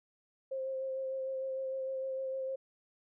sine tone with vibrato, 529 Hz, C5, 19 cents sharp, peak -34 dBFS, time 0.51-2.56 s, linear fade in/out 10 ms, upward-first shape sine, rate 6.6 Hz, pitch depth 16 cents each way, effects none

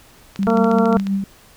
click train, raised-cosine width 0.2 ms, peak -15 dBFS, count 11, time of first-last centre 0.36-1.069 s, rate 14.1 Hz
sine tone with tremolo, 196 Hz, G3, in tune, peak -15 dBFS, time 0.39-1.24 s, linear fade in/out 2 ms, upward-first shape triangle, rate 5.7 Hz, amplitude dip 55%
harmonic tone, 228 Hz, A#3, 38 cents flat, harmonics 1 / 2 / 3 / 4 / 5 / 6, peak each -17 / -18 / -21 / -26 / -28 / -25 dBFS, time 0.47-0.97 s, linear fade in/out 0 ms
effects pink hiss -48 dBFS RMS until 1.56 s

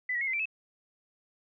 sine tone with pitch steps, 1999 / 1916 / 2170 / 2062 / 2343 / 2594 Hz, B6 / A#6 / C#7 / C7 / D7 / E7, +20 / +47 / -37 / -26 / -5 / -28 cents, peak -28 dBFS, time 0.09-0.456 s, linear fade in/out 5 ms, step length 61 ms, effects none

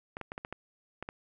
clicks, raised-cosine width 0.5 ms, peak -23 dBFS, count 8, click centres 0.169 / 0.213 / 0.319 / 0.379 / 0.449 / 0.526 / 1.026 / 1.089 s, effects none

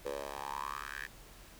10% pulse tone with high-pass filter sweep, 70 Hz, C#2, 18 cents sharp, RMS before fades -41 dBFS, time 0.05-1.07 s, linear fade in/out 10 ms, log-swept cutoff 490 to 1800 Hz, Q 5.9, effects added 41 Hz sine -56 dBFS peak until 1.59 s + pink hiss -56 dBFS RMS until 1.59 s

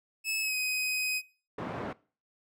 sawtooth tone with pitch glide, 2600 to 2513 Hz, E7 to D#7, -24 to +17 cents, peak -26 dBFS, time 0.24-1.22 s, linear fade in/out 50 ms, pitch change -59 cents, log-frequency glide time 0.41-0.55 s
pink band-pass noise, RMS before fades -37 dBFS, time 1.58-1.93 s, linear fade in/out 5 ms, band 160 to 1300 Hz, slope 12 dB/octave
effects noise-tail reverb RT60 0.4 s tail -22 dB re dry

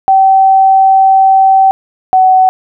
sine tone pair in turn, 770 / 750.7 Hz, G5 / F#5, -31 / +25 cents, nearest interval unison, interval 44 cents, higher first, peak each -3 dBFS, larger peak neither, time 0.08-1.71 / 2.13-2.49 s, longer first, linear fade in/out 0 ms, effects none

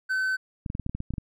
triangle tone, 1525 Hz, G6, 48 cents flat, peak -22 dBFS, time 0.09-0.37 s, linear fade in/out 20 ms
clicks, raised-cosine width 5 ms, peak -19 dBFS, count 11, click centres 0.662 / 0.701 / 0.751 / 0.797 / 0.864 / 0.895 / 0.95 / 1.004 / 1.106 / 1.138 / 1.182 s
effects none

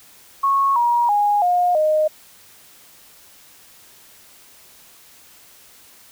sine tone with pitch steps, 1100 / 952.1 / 824.1 / 713.3 / 617.4 Hz, C#6 / A#5 / G#5 / F5 / D#5, -14 / +36 / -14 / +36 / -14 cents, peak -14 dBFS, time 0.43-2.08 s, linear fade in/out 10 ms, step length 330 ms, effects white hiss -48 dBFS RMS until 6.11 s

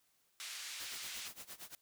pink band-pass noise, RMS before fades -46 dBFS, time 0.4-1.28 s, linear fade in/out 0 ms, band 2500 to 8100 Hz, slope 12 dB/octave
white noise with tremolo, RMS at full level -48 dBFS, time 0.8-1.75 s, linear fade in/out 2 ms, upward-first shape sine, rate 8.7 Hz, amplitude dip 90%
effects white hiss -75 dBFS RMS until 1.81 s

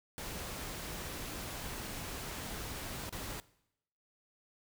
pink noise with dropouts, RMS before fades -42 dBFS, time 0.18-3.4 s, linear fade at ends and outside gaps 0 ms, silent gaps 3.093-3.126 s, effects noise-tail reverb RT60 0.8 s tail -20 dB re dry

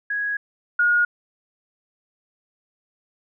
sine tone pair in turn, 1661.2 / 1436.4 Hz, G#6 / F6, 0 / +48 cents, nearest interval minor third, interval 252 cents, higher first, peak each -22 / -15 dBFS, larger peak second, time 0.1-0.37 / 0.79-1.05 s, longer first, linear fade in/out 5 ms, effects none

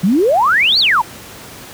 sine exponential two-way sweep, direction up then down, 168.9 to 4743 to 846 Hz, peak -9 dBFS, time 0.03-1.02 s, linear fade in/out 10 ms, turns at 0.79 s, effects pink hiss -34 dBFS RMS until 1.73 s + high-pass 80 Hz 12 dB/octave

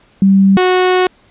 sine / sawtooth tone pair in turn, 194.5 / 367.2 Hz, G3 / F#4, -13 / -13 cents, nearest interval major seventh, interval 1100 cents, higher second, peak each -5 dBFS, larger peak neither, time 0.22-0.57 / 0.57-1.07 s, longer second, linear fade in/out 2 ms, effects pink hiss -50 dBFS RMS until 1.3 s + resampled to 8000 Hz

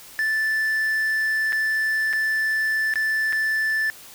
triangle tone with dropouts, 1757 Hz, A6, 3 cents flat, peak -18 dBFS, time 0.19-3.9 s, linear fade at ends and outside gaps 0 ms, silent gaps 1.523-1.529 / 2.129-2.134 / 2.938-2.957 / 3.325-3.33 s, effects white hiss -44 dBFS RMS until 4.14 s

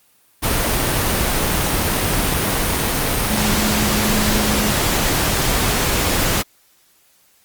sine tone in noise, 211.6 Hz, G#3, 33 cents sharp, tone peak -21 dBFS, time 3.28-4.73 s, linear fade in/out 20 ms, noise pink, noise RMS -18 dBFS, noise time 0.42-6.43 s, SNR -6 dB, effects white hiss -56 dBFS RMS until 7.44 s + Opus 32 kbps

